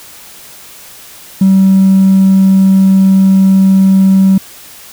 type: tone with hard clipping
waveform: sine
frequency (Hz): 191.9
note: G3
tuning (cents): -37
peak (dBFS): -4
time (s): 1.41-4.38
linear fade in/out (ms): 5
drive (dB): 1
effects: white hiss -34 dBFS RMS until 4.92 s